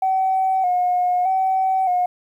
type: tone with vibrato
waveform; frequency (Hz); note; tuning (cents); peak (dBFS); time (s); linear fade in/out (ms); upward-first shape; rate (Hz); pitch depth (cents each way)
sine; 740; F#5; 0; -15; 0.02-2.06; 5; square; 0.81; 47
effects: tanh soft clip ceiling -11 dBFS + 9-bit